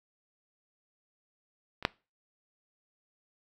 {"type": "clicks", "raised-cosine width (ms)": 0.3, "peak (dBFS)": [-26, -7], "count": 2, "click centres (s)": [1.826, 1.851], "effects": ["noise-tail reverb RT60 0.3 s tail -23 dB re dry"]}